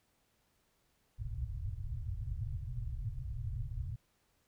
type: low-pass noise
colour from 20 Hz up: white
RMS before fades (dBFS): -39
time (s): 1.18-3.96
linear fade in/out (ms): 10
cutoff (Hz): 130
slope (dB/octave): 96
effects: pink hiss -75 dBFS RMS until 4.47 s